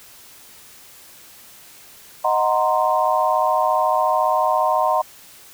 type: chord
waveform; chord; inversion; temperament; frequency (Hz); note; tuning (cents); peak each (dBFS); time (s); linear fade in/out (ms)
sine; C half-diminished seventh; first; equal; 622.3 / 740 / 932.3 / 1046.5; Eb5 / Gb5 / Bb5 / C6; 0 / 0 / 0 / 0; -21; 2.24-5.02; 10
effects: white hiss -45 dBFS RMS until 5.53 s